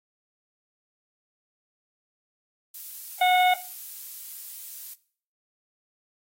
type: noise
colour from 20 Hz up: violet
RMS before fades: -38 dBFS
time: 2.74-4.94 s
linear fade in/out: 5 ms
type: harmonic tone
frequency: 730 Hz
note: F#5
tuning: 24 cents flat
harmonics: 1 / 2 / 3 / 4 / 5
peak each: -18 / -33 / -26 / -36 / -30 dBFS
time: 3.21-3.54 s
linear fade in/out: 5 ms
effects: noise-tail reverb RT60 0.5 s tail -19 dB re dry + AAC 48 kbps